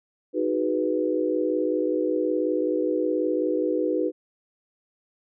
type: chord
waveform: sine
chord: G# minor seventh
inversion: second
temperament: equal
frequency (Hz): 311.1 / 370 / 415.3 / 493.9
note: D#4 / F#4 / G#4 / B4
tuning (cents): 0 / 0 / 0 / 0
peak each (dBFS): -26 / -27 / -31 / -26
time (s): 0.33-4.12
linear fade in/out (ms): 50
effects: none